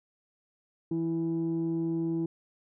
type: tone pair together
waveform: sine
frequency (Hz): 164.81 / 329.6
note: E3 / E4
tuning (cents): 0 / 0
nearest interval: octave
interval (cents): 1200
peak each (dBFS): -31 / -27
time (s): 0.91-2.26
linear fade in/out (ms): 5
effects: tanh soft clip ceiling -23 dBFS